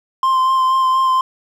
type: tone with vibrato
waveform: triangle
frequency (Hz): 1046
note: C6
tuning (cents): -1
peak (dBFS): -10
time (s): 0.23-1.21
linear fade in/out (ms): 2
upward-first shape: sine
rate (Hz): 4.2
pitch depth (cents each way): 17
effects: none